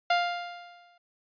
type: tone with exponential decay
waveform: sawtooth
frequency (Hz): 700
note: F5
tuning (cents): +4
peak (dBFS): -17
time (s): 0.1-0.98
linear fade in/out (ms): 5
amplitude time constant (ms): 190
effects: resampled to 11025 Hz